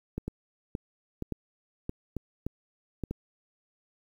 two click trains, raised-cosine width 3 ms, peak -20 / -19 dBFS, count 4 / 6, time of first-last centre 0.28-3.11 / 0.18-3.037 s, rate 1.06 / 1.75 Hz, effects 9-bit

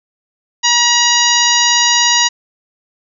harmonic tone, 957 Hz, A#5, 45 cents sharp, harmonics 1 / 2 / 3 / 4 / 5 / 6 / 7, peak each -17 / -17 / -17 / -17 / -17 / -17 / -17 dBFS, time 0.63-2.29 s, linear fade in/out 20 ms, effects none

